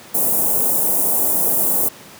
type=band-stop noise; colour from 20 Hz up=white; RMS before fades=-17 dBFS; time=0.14-1.89 s; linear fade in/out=10 ms; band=810 to 9200 Hz; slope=24 dB/octave; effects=pink hiss -40 dBFS RMS until 2.19 s + high-pass 150 Hz 12 dB/octave